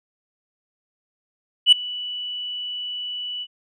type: tone with ADSR envelope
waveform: sine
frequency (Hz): 2960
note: F#7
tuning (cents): 0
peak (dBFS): -4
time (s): 1.66-3.47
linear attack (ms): 63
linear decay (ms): 5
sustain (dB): -23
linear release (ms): 51
effects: tanh soft clip ceiling -5 dBFS